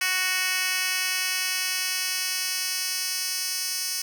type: tone with high-pass filter sweep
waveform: 10% pulse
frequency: 370 Hz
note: F#4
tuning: in tune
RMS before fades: -27 dBFS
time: 0.01-4.02 s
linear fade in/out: 5 ms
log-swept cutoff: 2300 to 5100 Hz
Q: 1.1
effects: none